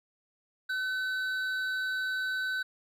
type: tone pair together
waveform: triangle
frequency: 1518 / 3915 Hz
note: F#6 / B7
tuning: +44 / -16 cents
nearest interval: octave + major third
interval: 1640 cents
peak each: -28 / -39 dBFS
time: 0.69-2.63 s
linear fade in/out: 10 ms
effects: none